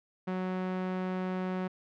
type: tone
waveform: sawtooth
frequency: 185 Hz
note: F#3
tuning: in tune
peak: -27 dBFS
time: 0.27-1.68 s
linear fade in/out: 10 ms
effects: low-pass 2000 Hz 12 dB/octave